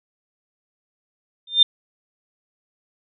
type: tone with exponential growth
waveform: sine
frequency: 3600 Hz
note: A7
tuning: 39 cents sharp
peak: -5 dBFS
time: 1.47-1.63 s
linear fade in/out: 5 ms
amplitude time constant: 34 ms
effects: none